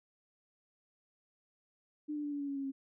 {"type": "tone with pitch steps", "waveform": "sine", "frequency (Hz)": [299.8, 295.5, 291.3, 287.1, 283, 278.9, 274.9, 271], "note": ["D4", "D4", "D4", "D4", "C#4", "C#4", "C#4", "C#4"], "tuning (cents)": [36, 11, -14, -39, 36, 11, -14, -39], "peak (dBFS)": -35, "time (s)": [2.08, 2.72], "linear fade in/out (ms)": 20, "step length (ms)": 80, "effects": []}